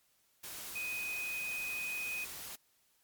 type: tone in noise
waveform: sine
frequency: 2500 Hz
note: D#7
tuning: 8 cents sharp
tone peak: -36 dBFS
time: 0.75-2.25 s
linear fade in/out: 10 ms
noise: white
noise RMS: -45 dBFS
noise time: 0.43-2.56 s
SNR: +6 dB
effects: white hiss -72 dBFS RMS until 3.03 s + MP3 96 kbps